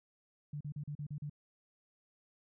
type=tone bursts; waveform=sine; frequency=146.83 Hz; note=D3; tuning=in tune; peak=-38 dBFS; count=7; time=0.53-1.297 s; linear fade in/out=5 ms; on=77 ms; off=38 ms; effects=none